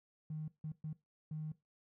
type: tone bursts at uneven times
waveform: triangle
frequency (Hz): 154.9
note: D#3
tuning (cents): -7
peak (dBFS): -35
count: 4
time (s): 0.3-0.48 / 0.64-0.72 / 0.84-0.93 / 1.31-1.52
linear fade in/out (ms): 5
effects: noise-tail reverb RT60 0.2 s tail -21 dB re dry + tanh soft clip ceiling -37 dBFS